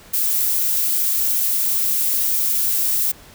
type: noise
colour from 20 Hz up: violet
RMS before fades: -19 dBFS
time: 0.13-3.12 s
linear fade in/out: 10 ms
effects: pink hiss -45 dBFS RMS until 3.34 s